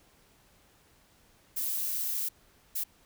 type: noise bursts at uneven times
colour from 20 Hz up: violet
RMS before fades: -32 dBFS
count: 2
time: 1.56-2.29 / 2.75-2.84 s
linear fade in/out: 10 ms
effects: pink hiss -63 dBFS RMS until 3.05 s